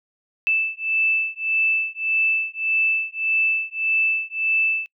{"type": "beating tone pair", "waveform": "sine", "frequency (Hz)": [2637, 2638.7], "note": ["E7", "E7"], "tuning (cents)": [0, 1], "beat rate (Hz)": 1.7, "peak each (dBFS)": -22, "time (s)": [0.47, 4.86], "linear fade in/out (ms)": 0, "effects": ["noise-tail reverb RT60 0.1 s tail -25 dB re dry"]}